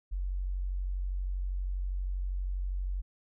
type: tone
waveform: sine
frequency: 46.25 Hz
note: F#1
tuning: in tune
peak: -30 dBFS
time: 0.11-3.02 s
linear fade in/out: 20 ms
effects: none